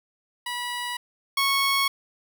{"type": "tone pair in turn", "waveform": "15% pulse", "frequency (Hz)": [974, 1102.5], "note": ["B5", "C#6"], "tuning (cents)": [-24, -10], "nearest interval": "major second", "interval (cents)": 214, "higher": "second", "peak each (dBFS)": [-22, -14], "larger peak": "second", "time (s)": [[0.46, 0.97], [1.37, 1.88]], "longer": "neither", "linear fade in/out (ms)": 5, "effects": []}